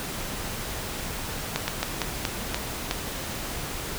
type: slowing click train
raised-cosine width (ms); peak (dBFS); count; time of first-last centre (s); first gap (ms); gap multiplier
0.2; -7; 7; 1.56-2.911; 120; 1.25
effects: pink hiss -33 dBFS RMS until 3.98 s